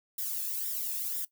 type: noise with flanger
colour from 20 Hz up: violet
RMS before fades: -34 dBFS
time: 0.18-1.25 s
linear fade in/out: 5 ms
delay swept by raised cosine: 0.56 to 1.17 ms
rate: 2 Hz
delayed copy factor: +0.8
effects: noise-tail reverb RT60 0.1 s tail -18 dB re dry